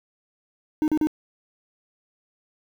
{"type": "tone bursts", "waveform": "triangle", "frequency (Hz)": 307, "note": "D#4", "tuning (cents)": -23, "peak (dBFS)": -16, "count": 3, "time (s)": [0.82, 1.071], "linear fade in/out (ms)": 0, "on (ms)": 59, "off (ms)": 37, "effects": ["8-bit"]}